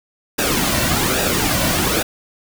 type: noise with flanger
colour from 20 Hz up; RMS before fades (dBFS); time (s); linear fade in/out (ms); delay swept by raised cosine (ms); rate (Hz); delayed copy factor
pink; -18; 0.38-2.03; 10; 0.93 to 2.43; 1.2; -0.6
effects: none